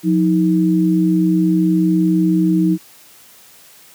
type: tone pair together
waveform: sine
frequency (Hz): 178.25 / 317.6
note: F3 / D#4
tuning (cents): +36 / +36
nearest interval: minor seventh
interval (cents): 1000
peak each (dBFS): -14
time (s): 0.03-2.78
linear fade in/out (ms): 50
effects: white hiss -45 dBFS RMS until 3.94 s + high-pass 100 Hz 12 dB/octave